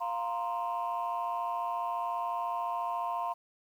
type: chord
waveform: sine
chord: F suspended fourth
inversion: none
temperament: equal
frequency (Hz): 698.5 / 932.3 / 1046.5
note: F5 / Bb5 / C6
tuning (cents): 0 / 0 / 0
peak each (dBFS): -34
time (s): 0-3.34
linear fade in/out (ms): 20
effects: tanh soft clip ceiling -25 dBFS + 10-bit